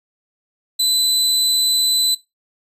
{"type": "tone", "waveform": "sawtooth", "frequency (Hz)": 4012, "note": "B7", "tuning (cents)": 26, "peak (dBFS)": -12, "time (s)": [0.79, 2.15], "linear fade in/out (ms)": 10, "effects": ["noise-tail reverb RT60 0.2 s tail -18 dB re dry", "resampled to 32000 Hz"]}